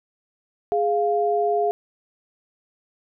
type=tone pair together; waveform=sine; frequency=415.3 / 698.4 Hz; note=G#4 / F5; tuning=0 / 0 cents; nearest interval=major sixth; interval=900 cents; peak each=-21 dBFS; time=0.72-1.71 s; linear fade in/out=0 ms; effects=none